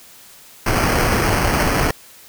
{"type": "noise with sample-and-hold", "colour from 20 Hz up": "pink", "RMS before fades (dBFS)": -17, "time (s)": [0.66, 1.91], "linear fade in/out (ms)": 5, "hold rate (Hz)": 3675, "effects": ["white hiss -44 dBFS RMS until 2.28 s"]}